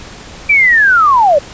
sine linear sweep, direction down, 2363 to 539 Hz, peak -5 dBFS, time 0.49-1.39 s, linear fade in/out 10 ms, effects pink hiss -32 dBFS RMS until 1.53 s + resampled to 16000 Hz

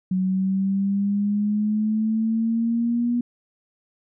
sine exponential sweep, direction up, 185 to 241.9 Hz, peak -19 dBFS, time 0.11-3.21 s, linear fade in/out 5 ms, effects none

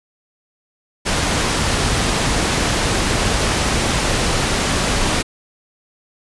pink low-pass noise, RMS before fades -18 dBFS, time 1.05-5.23 s, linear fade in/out 20 ms, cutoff 9300 Hz, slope 12 dB/octave, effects resampled to 24000 Hz

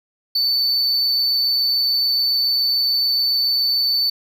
triangle tone with amplitude modulation, 4512 Hz, C#8, 30 cents sharp, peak -13 dBFS, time 0.35-4.1 s, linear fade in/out 5 ms, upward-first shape sine, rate 127 Hz, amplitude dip 35%, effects none

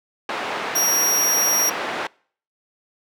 pink band-pass noise, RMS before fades -27 dBFS, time 0.29-2.07 s, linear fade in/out 2 ms, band 480 to 2500 Hz, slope 12 dB/octave
sawtooth tone, 5680 Hz, F8, 28 cents sharp, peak -15 dBFS, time 0.75-1.7 s, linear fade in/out 10 ms
effects noise-tail reverb RT60 0.5 s tail -25 dB re dry

